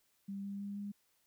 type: tone with pitch steps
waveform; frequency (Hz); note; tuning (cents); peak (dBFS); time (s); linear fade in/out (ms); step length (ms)
sine; 197.8 / 199.52 / 201.3 / 203; G3 / G3 / G3 / G#3; +16 / +31 / +46 / -39; -39; 0.28-0.92; 10; 160
effects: white hiss -75 dBFS RMS until 1.26 s